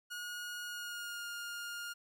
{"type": "tone with pitch glide", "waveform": "sawtooth", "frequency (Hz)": [1443, 1414.9], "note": ["F#6", "F6"], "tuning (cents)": [-44, 22], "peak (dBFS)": -37, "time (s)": [0.1, 1.94], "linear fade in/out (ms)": 20, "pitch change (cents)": -34, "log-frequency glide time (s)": [0.66, 1.26], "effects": []}